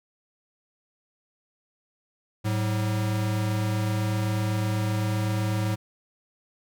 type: tone pair together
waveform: square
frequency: 107.4 / 188.3 Hz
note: A2 / F#3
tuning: -41 / +31 cents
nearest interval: minor seventh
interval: 972 cents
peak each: -25 / -33 dBFS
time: 2.44-5.76 s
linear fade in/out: 20 ms
effects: none